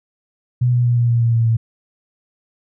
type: tone with pitch steps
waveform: sine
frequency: 123.47 / 122.05 / 120.65 / 119.26 / 117.89 / 116.54 / 115.2 / 113.88 Hz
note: B2 / B2 / B2 / A#2 / A#2 / A#2 / A#2 / A#2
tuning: 0 / -20 / -40 / +40 / +20 / 0 / -20 / -40 cents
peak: -12 dBFS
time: 0.61-1.57 s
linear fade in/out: 10 ms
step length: 120 ms
effects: none